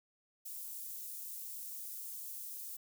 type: high-pass noise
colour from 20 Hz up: white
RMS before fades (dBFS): -45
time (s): 0.45-2.77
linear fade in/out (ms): 10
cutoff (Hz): 9900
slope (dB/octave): 12
effects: none